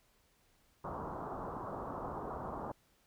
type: low-pass noise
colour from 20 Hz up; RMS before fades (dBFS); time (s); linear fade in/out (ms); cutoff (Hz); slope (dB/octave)
white; -42; 0.84-2.72; 5; 1200; 48
effects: pink hiss -71 dBFS RMS until 3.06 s